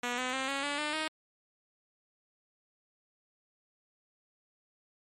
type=tone with pitch steps; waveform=5% pulse; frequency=243.7 / 254 / 264.8 / 276.1 / 287.8 / 300 / 312.8 Hz; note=B3 / B3 / C4 / C#4 / D4 / D4 / D#4; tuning=-23 / +49 / +21 / -7 / -35 / +37 / +9 cents; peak=-20 dBFS; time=0.03-1.08 s; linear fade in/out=5 ms; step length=150 ms; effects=low-pass 8000 Hz 12 dB/octave + MP3 64 kbps